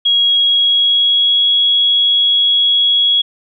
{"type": "tone with pitch glide", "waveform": "sine", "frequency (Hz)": [3300, 3333], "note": ["G#7", "G#7"], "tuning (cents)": [-12, 5], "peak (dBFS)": -9, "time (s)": [0.05, 3.22], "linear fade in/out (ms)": 10, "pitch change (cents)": 17, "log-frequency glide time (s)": [0.24, 1.43], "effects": []}